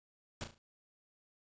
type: noise with echo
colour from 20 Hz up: pink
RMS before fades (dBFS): -40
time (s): 0.41-0.44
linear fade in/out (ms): 0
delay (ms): 35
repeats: 4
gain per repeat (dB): -8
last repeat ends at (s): 0.58
effects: resampled to 16000 Hz